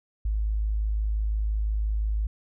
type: tone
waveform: sine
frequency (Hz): 52.9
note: G#1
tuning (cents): +33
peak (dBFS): -23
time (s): 0.25-2.27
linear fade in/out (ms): 5
effects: none